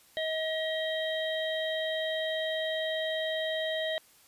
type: harmonic tone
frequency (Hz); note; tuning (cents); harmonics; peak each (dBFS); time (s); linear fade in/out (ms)
635; D#5; +35; 1 / 3 / 5 / 6; -31 / -36 / -38 / -39; 0.17-3.98; 0
effects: white hiss -60 dBFS RMS until 4.27 s + resampled to 32000 Hz